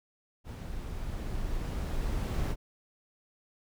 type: noise with level ramp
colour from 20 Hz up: brown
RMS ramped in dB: -39 to -29 dBFS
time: 0.44-2.56 s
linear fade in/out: 50 ms
effects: none